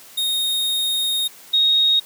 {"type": "tone pair in turn", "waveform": ["45% pulse", "sine"], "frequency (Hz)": [3714, 3746], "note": ["A#7", "A#7"], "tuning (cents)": [-7, 8], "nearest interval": "unison", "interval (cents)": 15, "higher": "second", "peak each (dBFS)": [-19, -13], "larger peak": "second", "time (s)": [[0.17, 1.28], [1.53, 2]], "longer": "first", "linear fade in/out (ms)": 10, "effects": ["white hiss -44 dBFS RMS until 2.05 s", "high-pass 150 Hz 12 dB/octave"]}